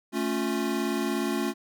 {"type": "chord", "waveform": "square", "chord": "A augmented", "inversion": "none", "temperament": "equal with one note detuned", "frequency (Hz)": [220, 277.2, 353.7], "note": ["A3", "C#4", "E#4"], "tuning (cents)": [0, 0, 22], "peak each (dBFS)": -31, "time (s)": [0.12, 1.54], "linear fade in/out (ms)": 50, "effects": []}